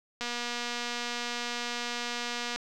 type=click train; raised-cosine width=0.2 ms; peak=-17 dBFS; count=565; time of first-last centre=0.21-2.56 s; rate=240 Hz; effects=none